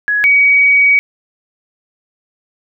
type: tone pair in turn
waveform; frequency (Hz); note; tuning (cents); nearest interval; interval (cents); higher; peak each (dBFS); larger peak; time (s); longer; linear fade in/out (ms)
sine; 1677 / 2261; G#6 / C#7; +16 / +34; perfect fourth; 518; second; -11 / -6; second; 0.08-0.24 / 0.24-0.99; second; 0
effects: none